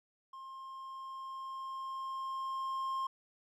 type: tone with level ramp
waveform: triangle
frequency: 1063 Hz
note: C6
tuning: 27 cents sharp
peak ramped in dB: -44 to -31 dBFS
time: 0.33-3.07 s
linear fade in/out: 5 ms
effects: none